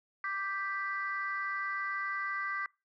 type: chord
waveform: sine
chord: G major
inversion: second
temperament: equal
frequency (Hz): 1174.7 / 1568 / 1975.5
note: D6 / G6 / B6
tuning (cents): 0 / 0 / 0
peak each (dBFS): -36 / -37 / -37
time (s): 0.24-2.66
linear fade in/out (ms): 2
effects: noise-tail reverb RT60 0.3 s tail -26 dB re dry + tanh soft clip ceiling -24 dBFS